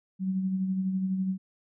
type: tone with tremolo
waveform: sine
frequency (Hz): 188.9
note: F#3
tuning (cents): +36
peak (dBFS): -24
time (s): 0.19-1.38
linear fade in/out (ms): 50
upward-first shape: sine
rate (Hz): 12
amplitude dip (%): 40
effects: none